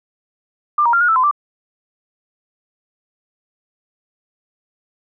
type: tone with pitch steps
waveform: sine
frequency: 1191 / 944 / 1387 / 1438 / 1320 / 1021 / 1174 Hz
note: D6 / A#5 / F6 / F#6 / E6 / C6 / D6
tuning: +24 / +22 / -12 / -50 / +2 / -43 / -1 cents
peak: -11 dBFS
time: 0.78-1.312 s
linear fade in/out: 5 ms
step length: 76 ms
effects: none